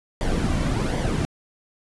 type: noise with flanger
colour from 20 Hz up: brown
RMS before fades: -23 dBFS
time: 0.21-1.25 s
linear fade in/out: 0 ms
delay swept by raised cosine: 0.74 to 2.44 ms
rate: 1.3 Hz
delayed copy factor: -0.55
effects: resampled to 24000 Hz